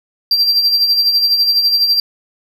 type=tone with tremolo; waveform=triangle; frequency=4722 Hz; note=D8; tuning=9 cents sharp; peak=-7 dBFS; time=0.31-2 s; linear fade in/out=2 ms; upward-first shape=sine; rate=12 Hz; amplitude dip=50%; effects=none